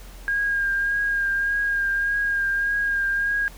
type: tone with vibrato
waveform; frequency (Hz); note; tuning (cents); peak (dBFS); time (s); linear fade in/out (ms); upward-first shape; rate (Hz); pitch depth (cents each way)
sine; 1619; G#6; -45; -20; 0.28-3.48; 0; triangle; 1.7; 27
effects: added 43 Hz sine -39 dBFS peak until 3.57 s + pink hiss -47 dBFS RMS until 3.57 s